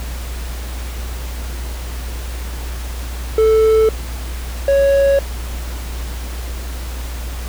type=tone pair in turn; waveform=triangle; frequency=440 / 554.4 Hz; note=A4 / C#5; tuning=0 / 0 cents; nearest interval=major third; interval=400 cents; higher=second; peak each=-7 / -8 dBFS; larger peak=first; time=3.38-3.89 / 4.68-5.19 s; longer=neither; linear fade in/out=2 ms; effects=added 60 Hz sine -23 dBFS peak until 7.48 s + pink hiss -33 dBFS RMS until 7.48 s